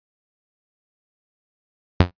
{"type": "tone with exponential decay", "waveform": "sawtooth", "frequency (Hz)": 88.9, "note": "F2", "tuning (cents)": 31, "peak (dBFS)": -3, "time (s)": [2, 2.11], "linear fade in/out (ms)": 5, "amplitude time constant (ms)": 22, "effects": ["noise-tail reverb RT60 0.1 s tail -20 dB re dry", "resampled to 11025 Hz"]}